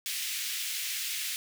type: high-pass noise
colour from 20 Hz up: pink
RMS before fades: -34 dBFS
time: 0.06-1.36 s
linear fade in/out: 0 ms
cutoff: 2200 Hz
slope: 24 dB/octave
effects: none